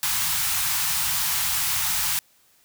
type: band-stop noise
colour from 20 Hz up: white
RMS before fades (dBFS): -24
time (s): 0.03-2.19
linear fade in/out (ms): 0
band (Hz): 180 to 770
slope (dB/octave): 48
effects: white hiss -60 dBFS RMS until 2.64 s